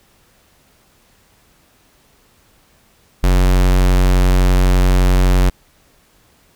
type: tone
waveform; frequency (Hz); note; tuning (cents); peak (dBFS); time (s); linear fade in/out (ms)
square; 45.88; F#1; -14; -10; 3.23-5.5; 10
effects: pink hiss -54 dBFS RMS until 6.55 s